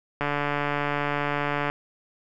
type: click train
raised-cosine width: 0.5 ms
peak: -11 dBFS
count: 217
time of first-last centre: 0.21-1.7 s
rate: 145 Hz
effects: none